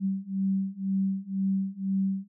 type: beating tone pair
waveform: sine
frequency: 192.2 / 194.2 Hz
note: G3 / G3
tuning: -34 / -16 cents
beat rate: 2 Hz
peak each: -29 / -28 dBFS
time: 0-2.28 s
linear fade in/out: 50 ms
effects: none